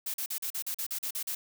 blue noise bursts, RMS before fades -34 dBFS, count 11, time 0.06-1.35 s, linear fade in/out 5 ms, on 80 ms, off 41 ms, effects none

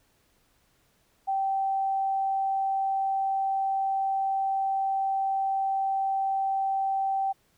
sine tone, 777 Hz, G5, 16 cents flat, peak -24 dBFS, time 1.27-7.33 s, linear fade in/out 20 ms, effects pink hiss -67 dBFS RMS until 7.57 s

